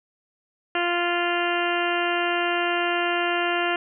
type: harmonic tone with a mistuned harmonic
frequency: 348.3 Hz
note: F4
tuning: 5 cents flat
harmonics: 1 / 2 / 3 / 4 / 5 / 6 / 7 / 8 / 9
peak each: -27 / -27 / -32 / -29 / -30 / -34 / -35 / -30 / -37 dBFS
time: 0.75-3.76 s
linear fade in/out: 2 ms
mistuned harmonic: 9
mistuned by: -15 cents
effects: none